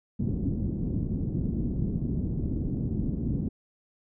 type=low-pass noise; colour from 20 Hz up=white; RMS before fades=-29 dBFS; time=0.19-3.49 s; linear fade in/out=10 ms; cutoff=260 Hz; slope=24 dB/octave; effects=none